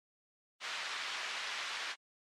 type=band-pass noise; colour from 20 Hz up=pink; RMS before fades=-40 dBFS; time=0.6-1.96 s; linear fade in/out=50 ms; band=1400 to 4200 Hz; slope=12 dB/octave; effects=low-pass 8000 Hz 12 dB/octave + MP3 64 kbps